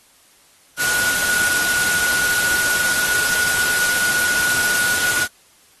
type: tone in noise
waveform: sine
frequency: 1457 Hz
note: F#6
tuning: 27 cents flat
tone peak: -18 dBFS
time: 0.77-5.28 s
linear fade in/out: 50 ms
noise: white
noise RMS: -21 dBFS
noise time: 0.77-5.28 s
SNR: 0 dB
effects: white hiss -53 dBFS RMS until 5.8 s + AAC 32 kbps